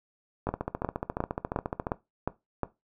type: two click trains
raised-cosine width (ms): 1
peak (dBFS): -16 / -13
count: 21 / 7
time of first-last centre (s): 0.47-1.869 / 0.49-2.633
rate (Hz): 14.3 / 2.8
effects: noise-tail reverb RT60 0.2 s tail -17 dB re dry